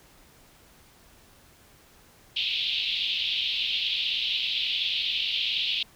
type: band-pass noise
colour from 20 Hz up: white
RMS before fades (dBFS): -28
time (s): 2.36-5.83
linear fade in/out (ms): 5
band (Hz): 2700 to 3800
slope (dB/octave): 48
effects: pink hiss -56 dBFS RMS until 5.95 s